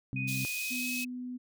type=harmonic tone; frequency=65.41 Hz; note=C2; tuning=in tune; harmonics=2 / 3 / 4; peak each=-34 / -40 / -39 dBFS; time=0.13-0.45 s; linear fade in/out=0 ms
type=tone with pitch glide; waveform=sine; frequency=2489 to 2557 Hz; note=D#7 to D#7; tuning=0 to +47 cents; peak=-34 dBFS; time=0.16-1.05 s; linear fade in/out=5 ms; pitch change=+47 cents; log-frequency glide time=0.51-0.91 s
type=high-pass noise; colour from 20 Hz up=pink; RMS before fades=-39 dBFS; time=0.27-1.05 s; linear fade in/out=20 ms; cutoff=3500 Hz; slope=24 dB/octave
type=tone; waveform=sine; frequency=249.3 Hz; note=B3; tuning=16 cents sharp; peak=-36 dBFS; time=0.7-1.38 s; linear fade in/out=20 ms
effects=none